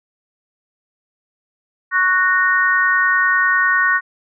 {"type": "chord", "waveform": "sine", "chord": "F# major", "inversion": "second", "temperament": "just", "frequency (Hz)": [1110, 1480, 1850], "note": ["C#6", "F#6", "A#6"], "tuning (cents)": [2, 0, -14], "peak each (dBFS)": [-19, -16, -16], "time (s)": [1.91, 4.01], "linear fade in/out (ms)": 50, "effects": []}